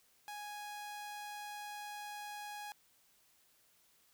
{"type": "tone", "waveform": "sawtooth", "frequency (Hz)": 830, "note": "G#5", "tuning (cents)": -1, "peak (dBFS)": -40, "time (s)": [0.28, 2.72], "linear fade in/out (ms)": 0, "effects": ["white hiss -70 dBFS RMS until 4.13 s"]}